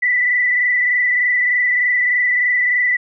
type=tone with frequency modulation; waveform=sine; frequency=1975.5 Hz; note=B6; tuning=in tune; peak=-13 dBFS; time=0.02-2.97 s; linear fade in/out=10 ms; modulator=23.3 Hz; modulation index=1.7; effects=none